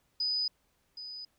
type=tone with echo; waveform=sine; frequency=4982 Hz; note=D#8; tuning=1 cent sharp; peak=-28 dBFS; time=0.2-0.48 s; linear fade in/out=5 ms; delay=770 ms; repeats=1; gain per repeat=-12 dB; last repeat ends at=1.25 s; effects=pink hiss -73 dBFS RMS until 1.38 s